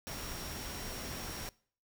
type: tone in noise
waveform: sine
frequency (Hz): 5588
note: F8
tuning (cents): 0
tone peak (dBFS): -49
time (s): 0.07-1.49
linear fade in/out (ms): 0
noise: pink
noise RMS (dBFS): -42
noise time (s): 0.07-1.49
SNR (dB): -10
effects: noise-tail reverb RT60 0.5 s tail -23 dB re dry